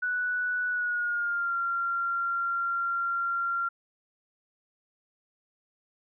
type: tone with pitch glide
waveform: sine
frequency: 1479 to 1380 Hz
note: F#6 to F6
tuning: -1 to -21 cents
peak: -26 dBFS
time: 0.02-3.69 s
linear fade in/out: 10 ms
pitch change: -120 cents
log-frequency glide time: 0.69-1.55 s
effects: none